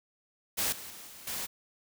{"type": "noise with level steps", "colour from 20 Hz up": "white", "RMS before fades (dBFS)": [-30, -44, -47, -49, -36], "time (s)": [0.57, 1.47], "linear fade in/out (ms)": 20, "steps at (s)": [0.72, 0.9, 1.07, 1.27], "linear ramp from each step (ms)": 5, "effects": []}